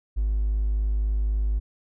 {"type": "tone with hard clipping", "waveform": "triangle", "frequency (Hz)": 51.91, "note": "G#1", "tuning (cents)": 0, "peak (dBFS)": -21, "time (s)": [0.16, 1.6], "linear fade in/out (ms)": 20, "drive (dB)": 3, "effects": []}